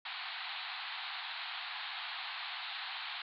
white band-pass noise, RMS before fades -42 dBFS, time 0.05-3.22 s, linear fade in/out 5 ms, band 710 to 4300 Hz, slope 96 dB/octave, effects none

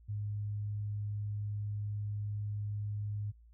sine tone, 103.83 Hz, G#2, in tune, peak -34 dBFS, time 0.08-3.32 s, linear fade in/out 20 ms, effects added 57 Hz sine -56 dBFS peak until 3.53 s

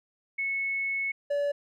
sine / triangle tone pair in turn, 2200 / 574.2 Hz, C#7 / D5, -14 / -39 cents, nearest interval octave + major seventh, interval 2325 cents, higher first, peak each -27 / -23 dBFS, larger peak second, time 0.38-1.12 / 1.3-1.52 s, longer first, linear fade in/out 10 ms, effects none

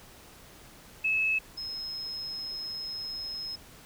sine tone pair in turn, 2593 / 5150 Hz, E7 / E8, -29 / -41 cents, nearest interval octave, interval 1188 cents, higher second, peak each -24 / -34 dBFS, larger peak first, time 1.04-1.39 / 1.57-3.56 s, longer second, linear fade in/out 10 ms, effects pink hiss -52 dBFS RMS until 3.85 s

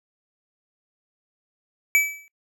square tone with exponential decay, 2300 Hz, D7, 37 cents flat, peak -13 dBFS, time 1.95-2.28 s, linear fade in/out 0 ms, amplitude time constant 70 ms, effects noise-tail reverb RT60 0.1 s tail -24 dB re dry

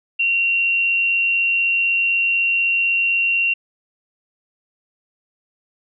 sine tone with amplitude modulation, 2748 Hz, F7, 29 cents flat, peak -14 dBFS, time 0.19-3.54 s, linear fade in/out 10 ms, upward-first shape sine, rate 185 Hz, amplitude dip 25%, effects none

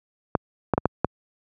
clicks, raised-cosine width 1 ms, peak -4 dBFS, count 5, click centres 0.352 / 0.737 / 0.779 / 0.856 / 1.046 s, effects high-pass 80 Hz 12 dB/octave

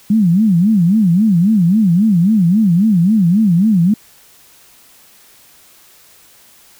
sine tone with vibrato, 193.1 Hz, G3, 26 cents flat, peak -8 dBFS, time 0.1-3.94 s, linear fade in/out 5 ms, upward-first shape sine, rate 3.7 Hz, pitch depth 260 cents each way, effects white hiss -46 dBFS RMS until 6.79 s

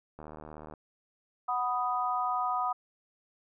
click train, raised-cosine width 1 ms, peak -31 dBFS, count 43, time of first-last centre 0.19-0.738 s, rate 76.7 Hz
sine chord, B major, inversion second, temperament equal, 740 / 987.8 / 1244.5 Hz, F#5 / B5 / D#6, 0 / 0 / 0 cents, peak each -32 / -33 / -31 dBFS, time 1.48-2.73 s, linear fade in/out 10 ms
effects none

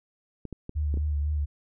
clicks, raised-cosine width 3 ms, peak -23 dBFS, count 5, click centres 0.453 / 0.527 / 0.694 / 0.941 / 0.973 s
sine tone with vibrato, 73.9 Hz, D2, 11 cents sharp, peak -24 dBFS, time 0.75-1.46 s, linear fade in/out 20 ms, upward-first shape sine, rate 4 Hz, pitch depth 41 cents each way
effects none

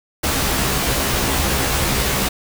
pink noise with comb filter, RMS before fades -19 dBFS, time 0.23-2.29 s, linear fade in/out 10 ms, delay 15 ms, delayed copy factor +0.7, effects none

